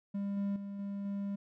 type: tone with level steps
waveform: triangle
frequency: 200 Hz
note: G3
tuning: 35 cents sharp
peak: -31 / -29 / -37 / -34 / -32 dBFS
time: 0.14-1.36 s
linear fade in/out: 10 ms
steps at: 0.37 / 0.56 / 0.79 / 1.05 s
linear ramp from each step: 2 ms
effects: none